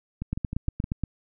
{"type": "two click trains", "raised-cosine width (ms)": 5, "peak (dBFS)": [-14, -18], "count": [7, 5], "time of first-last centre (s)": [[0.33, 1.037], [0.22, 0.841]], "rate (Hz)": [8.49, 6.44], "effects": []}